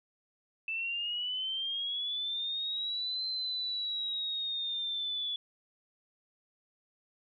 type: linear two-way sweep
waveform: sine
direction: up then down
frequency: 2637 to 4097 to 3421 Hz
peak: -32 dBFS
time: 0.68-5.36 s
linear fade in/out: 2 ms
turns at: 3.26 s
effects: none